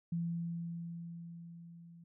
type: tone with level ramp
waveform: sine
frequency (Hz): 169.2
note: E3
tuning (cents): +45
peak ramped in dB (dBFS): -32 to -53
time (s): 0.12-2.04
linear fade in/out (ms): 5
effects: none